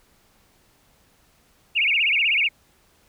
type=tone with vibrato; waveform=sine; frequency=2489 Hz; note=D#7; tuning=in tune; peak=-17 dBFS; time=1.75-2.49 s; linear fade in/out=20 ms; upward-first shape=sine; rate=16 Hz; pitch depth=240 cents each way; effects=pink hiss -60 dBFS RMS until 3.08 s